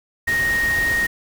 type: tone in noise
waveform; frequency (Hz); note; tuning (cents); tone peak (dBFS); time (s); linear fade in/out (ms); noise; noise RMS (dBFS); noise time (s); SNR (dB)
sine; 1864.7; A#6; 0; -17; 0.27-1.07; 10; pink; -29; 0.27-1.07; +9
effects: none